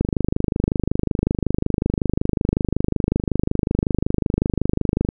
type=click train; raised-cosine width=3 ms; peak=-5 dBFS; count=130; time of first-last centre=0.01-5.089 s; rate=25.4 Hz; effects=none